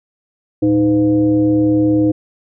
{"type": "tone with frequency modulation", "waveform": "sine", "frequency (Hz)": 311.1, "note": "D#4", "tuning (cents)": 0, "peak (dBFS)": -10, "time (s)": [0.62, 2.12], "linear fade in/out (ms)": 10, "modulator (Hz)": 195, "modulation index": 0.66, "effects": []}